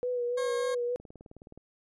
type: tone with vibrato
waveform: sine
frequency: 489.1 Hz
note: B4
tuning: 17 cents flat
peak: -28 dBFS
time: 0.03-0.96 s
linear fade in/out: 0 ms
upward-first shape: sine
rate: 3.4 Hz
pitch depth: 32 cents each way
type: tone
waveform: 20% pulse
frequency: 540 Hz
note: C#5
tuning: 45 cents flat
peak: -29 dBFS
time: 0.37-0.75 s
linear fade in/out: 10 ms
type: click train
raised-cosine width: 2 ms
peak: -35 dBFS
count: 12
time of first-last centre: 1-1.576 s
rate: 19.1 Hz
effects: resampled to 24000 Hz